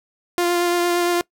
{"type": "tone with vibrato", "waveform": "sawtooth", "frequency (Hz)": 349.2, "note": "F4", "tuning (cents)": 0, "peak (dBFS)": -13, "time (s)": [0.38, 1.21], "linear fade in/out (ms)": 0, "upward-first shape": "triangle", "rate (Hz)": 8.7, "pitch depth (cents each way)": 16, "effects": ["noise-tail reverb RT60 0.1 s tail -22 dB re dry"]}